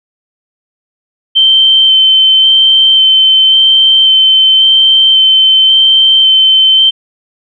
sine tone with vibrato, 3101 Hz, G7, 19 cents flat, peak -3 dBFS, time 1.35-6.91 s, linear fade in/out 20 ms, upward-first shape square, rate 0.92 Hz, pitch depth 9 cents each way, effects none

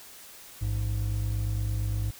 triangle tone pair together, 55 / 103.83 Hz, A1 / G#2, 0 / 0 cents, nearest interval major seventh, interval 1100 cents, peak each -28 / -26 dBFS, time 0.61-2.11 s, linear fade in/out 10 ms, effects white hiss -48 dBFS RMS until 2.19 s

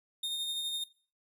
45% pulse tone with tremolo, 3673 Hz, A#7, 26 cents flat, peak -32 dBFS, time 0.23-0.84 s, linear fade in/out 5 ms, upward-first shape sine, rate 12 Hz, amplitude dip 30%, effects noise-tail reverb RT60 0.4 s tail -19 dB re dry + resampled to 32000 Hz

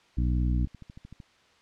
harmonic tone, 61 Hz, B1, 21 cents flat, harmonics 1 / 2 / 3 / 4 / 5, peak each -24 / -30 / -34 / -36 / -38 dBFS, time 0.17-0.66 s, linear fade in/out 10 ms
click train, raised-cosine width 5 ms, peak -32 dBFS, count 10, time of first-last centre 0.52-1.202 s, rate 13.2 Hz
effects white hiss -61 dBFS RMS until 1.61 s + low-pass 4000 Hz 12 dB/octave

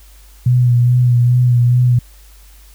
sine tone with vibrato, 122.7 Hz, B2, 11 cents flat, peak -8 dBFS, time 0.46-1.99 s, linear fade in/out 5 ms, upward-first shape sine, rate 2.4 Hz, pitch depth 29 cents each way, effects added 50 Hz sine -40 dBFS peak until 2.74 s + white hiss -48 dBFS RMS until 2.74 s

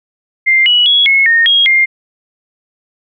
sine tone with pitch steps, 2098 / 2925 / 3349 / 2180 / 1842 / 3274 / 2113 Hz, C7 / F#7 / G#7 / C#7 / A#6 / G#7 / C7, +4 / -21 / +14 / -29 / -21 / -25 / +16 cents, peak -6 dBFS, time 0.46-1.86 s, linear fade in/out 20 ms, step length 200 ms, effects none

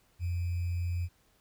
sine tone with sample-and-hold, 87.31 Hz, F2, in tune, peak -29 dBFS, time 0.19-1.09 s, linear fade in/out 50 ms, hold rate 2450 Hz, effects pink hiss -68 dBFS RMS until 1.4 s

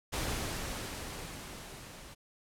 pink noise with level ramp, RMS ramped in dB -34 to -50 dBFS, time 0.12-2.15 s, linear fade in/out 20 ms, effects low-pass 12000 Hz 12 dB/octave

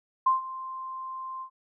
sine tone with ADSR envelope, 1046.5 Hz, C6, in tune, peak -17 dBFS, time 0.26-1.5 s, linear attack 8 ms, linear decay 140 ms, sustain -17 dB, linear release 84 ms, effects none

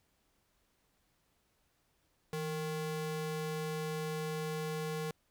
square ring-modulated tone, 311.1 Hz, D#4, in tune, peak -33 dBFS, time 2.33-5.11 s, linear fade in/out 2 ms, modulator 149 Hz, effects pink hiss -75 dBFS RMS until 5.3 s

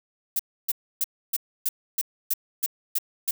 violet noise bursts, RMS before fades -24 dBFS, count 10, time 0.36-3.31 s, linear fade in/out 5 ms, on 34 ms, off 290 ms, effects none

